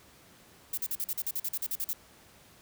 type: noise bursts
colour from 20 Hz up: violet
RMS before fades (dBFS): -32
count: 14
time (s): 0.73-1.933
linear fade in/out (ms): 5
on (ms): 46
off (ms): 43
effects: pink hiss -57 dBFS RMS until 2.61 s + high-pass 60 Hz 12 dB/octave